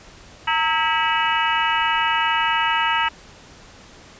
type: harmonic tone with a mistuned harmonic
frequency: 324.5 Hz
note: E4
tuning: 27 cents flat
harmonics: 3 / 4 / 5 / 6 / 7 / 8 / 9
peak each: -21 / -24 / -26 / -27 / -30 / -28 / -26 dBFS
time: 0.47-3.09 s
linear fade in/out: 10 ms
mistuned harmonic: 3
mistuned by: -94 cents
effects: pink hiss -45 dBFS RMS until 4.19 s + resampled to 16000 Hz